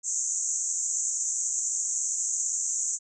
pink band-pass noise, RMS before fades -29 dBFS, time 0.03-2.99 s, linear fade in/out 50 ms, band 6300 to 7700 Hz, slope 96 dB/octave, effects none

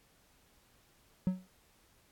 triangle tone with exponential decay, 185 Hz, F#3, in tune, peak -22 dBFS, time 1.27-1.47 s, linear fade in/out 0 ms, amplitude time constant 43 ms, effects pink hiss -67 dBFS RMS until 2.11 s + AAC 64 kbps

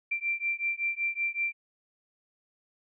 sine beating tone pair, 2354 / 2359.3 Hz, D7 / D7, +3 / +7 cents, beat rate 5.3 Hz, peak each -31 dBFS, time 0.11-1.53 s, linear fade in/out 10 ms, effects none

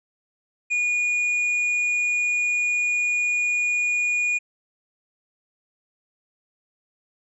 triangle tone with tanh clipping, 2446 Hz, D#7, 30 cents flat, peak -21 dBFS, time 0.7-4.39 s, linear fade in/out 20 ms, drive 9 dB, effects resampled to 22050 Hz

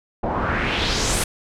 pink noise with low-pass filter sweep, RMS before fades -22 dBFS, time 0.23-1.24 s, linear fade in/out 5 ms, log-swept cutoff 730 to 11000 Hz, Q 2.4, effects none

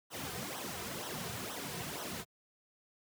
pink noise with flanger, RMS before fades -41 dBFS, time 0.1-2.25 s, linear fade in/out 50 ms, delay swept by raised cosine 0.42 to 3.62 ms, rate 2.1 Hz, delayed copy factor -0.75, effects high-pass 100 Hz 12 dB/octave

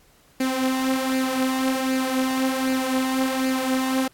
sawtooth tone with flanger, 261.6 Hz, C4, in tune, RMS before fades -23 dBFS, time 0.4-4.08 s, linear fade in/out 5 ms, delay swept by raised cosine 0.43 to 4.93 ms, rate 1.3 Hz, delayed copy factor +0.55, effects pink hiss -57 dBFS RMS until 4.13 s + AAC 64 kbps

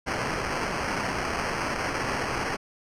white noise with sample-and-hold, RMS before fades -29 dBFS, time 0.06-2.57 s, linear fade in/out 20 ms, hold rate 3675 Hz, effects low-pass 7000 Hz 12 dB/octave

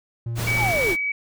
triangle tone, 116.54 Hz, A#2, in tune, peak -23 dBFS, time 0.26-0.72 s, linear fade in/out 5 ms
pink noise, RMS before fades -29 dBFS, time 0.35-0.97 s, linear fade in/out 50 ms
sine tone with tremolo, 2275 Hz, C#7, 44 cents sharp, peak -20 dBFS, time 0.47-1.12 s, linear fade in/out 5 ms, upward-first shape triangle, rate 3.2 Hz, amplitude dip 25%
sine linear sweep, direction down, 918 to 290.6 Hz, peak -22 dBFS, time 0.57-0.96 s, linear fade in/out 50 ms
effects none

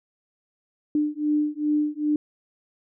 sine beating tone pair, 297.9 / 300.4 Hz, D4 / D4, +25 / +39 cents, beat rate 2.5 Hz, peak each -24 dBFS, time 0.95-2.16 s, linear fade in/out 2 ms, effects none

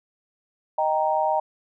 sine chord, Eb major, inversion none, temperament equal, 622.3 / 784 / 932.3 Hz, Eb5 / G5 / Bb5, 0 / 0 / 0 cents, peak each -24 dBFS, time 0.78-1.4 s, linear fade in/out 5 ms, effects none

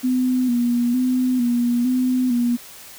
sine tone with vibrato, 246.9 Hz, B3, in tune, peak -16 dBFS, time 0.03-2.57 s, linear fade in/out 20 ms, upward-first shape square, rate 1.1 Hz, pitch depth 47 cents each way, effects white hiss -41 dBFS RMS until 2.98 s

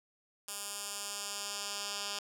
10% pulse tone with band-pass filter sweep, 202.8 Hz, G#3, 41 cents flat, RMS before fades -40 dBFS, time 0.48-2.19 s, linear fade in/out 2 ms, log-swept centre 9400 to 5100 Hz, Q 1.1, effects 10-bit

